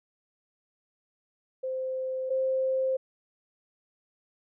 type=tone pair in turn; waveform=sine; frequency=520 / 524.8 Hz; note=C5 / C5; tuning=-11 / +5 cents; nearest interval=unison; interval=16 cents; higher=second; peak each=-29 / -24 dBFS; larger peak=second; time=1.63-2.3 / 2.3-2.97 s; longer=neither; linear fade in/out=10 ms; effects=none